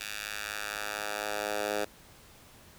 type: tone with high-pass filter sweep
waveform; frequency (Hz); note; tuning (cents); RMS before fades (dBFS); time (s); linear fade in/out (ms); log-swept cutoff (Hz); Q
10% pulse; 104.2; G#2; +6; -35; 0-1.85; 10; 2300 to 470; 1.1
effects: pink hiss -55 dBFS RMS until 2.78 s